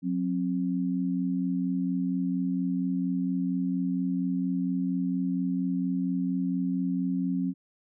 sine tone pair together, 182.2 / 266.5 Hz, F#3 / C4, -26 / +32 cents, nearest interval perfect fifth, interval 658 cents, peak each -28 dBFS, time 0.02-7.54 s, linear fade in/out 50 ms, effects none

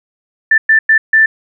sine tone bursts at uneven times, 1770 Hz, A6, 10 cents sharp, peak -5 dBFS, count 4, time 0.51-0.58 / 0.69-0.79 / 0.89-0.98 / 1.13-1.26 s, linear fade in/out 5 ms, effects none

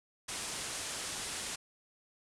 white low-pass noise, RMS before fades -40 dBFS, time 0.28-1.56 s, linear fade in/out 10 ms, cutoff 10000 Hz, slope 48 dB/octave, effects none

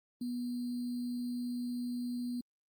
sine tone with sample-and-hold, 244 Hz, B3, 21 cents flat, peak -34 dBFS, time 0.21-2.41 s, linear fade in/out 5 ms, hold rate 4410 Hz, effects Opus 24 kbps

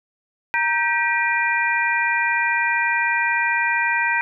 sine tone cluster, 934 / 1565 / 1932 / 2400 Hz, A#5 / G6 / B6 / D7, +3 / -3 / -39 / +37 cents, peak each -23 dBFS, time 0.54-4.21 s, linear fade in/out 0 ms, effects none

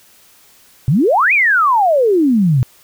sine exponential two-way sweep, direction up then down, 118.9 to 2538 to 118.9 Hz, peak -9 dBFS, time 0.88-2.63 s, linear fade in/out 0 ms, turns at 1.33 s, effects white hiss -48 dBFS RMS until 2.83 s

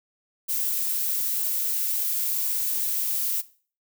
violet noise, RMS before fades -26 dBFS, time 0.48-3.42 s, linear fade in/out 20 ms, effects noise-tail reverb RT60 0.4 s tail -17 dB re dry

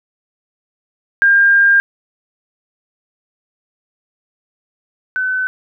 sine tone pair in turn, 1604 / 1514 Hz, G6 / F#6, +39 / +39 cents, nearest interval minor second, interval 100 cents, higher first, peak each -7 / -15 dBFS, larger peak first, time 1.22-1.8 / 5.16-5.47 s, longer first, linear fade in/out 0 ms, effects none

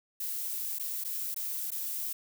violet noise with dropouts, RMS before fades -35 dBFS, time 0.2-2.13 s, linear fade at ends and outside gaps 5 ms, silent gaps 0.787-0.796 / 1.04-1.047 / 1.344-1.362 / 1.706-1.716 s, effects none

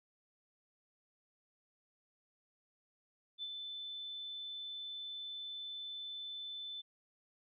sine tone with ADSR envelope, 3520 Hz, A7, in tune, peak -38 dBFS, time 3.38-6.82 s, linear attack 48 ms, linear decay 42 ms, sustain -4 dB, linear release 19 ms, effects none

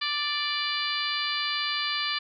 harmonic tone, 587.3 Hz, D5, in tune, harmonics 2 / 3 / 4 / 5 / 6 / 7 / 8, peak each -34 / -34 / -34 / -34 / -34 / -34 / -34 dBFS, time 0.01-2.19 s, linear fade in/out 10 ms, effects none

